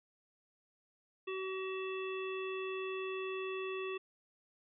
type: harmonic tone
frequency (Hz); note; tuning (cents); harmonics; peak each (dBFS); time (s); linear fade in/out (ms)
379.1; F#4; +42; 1 / 3 / 5 / 7 / 9; -38 / -46 / -52 / -45 / -53; 1.27-3.98; 10
effects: none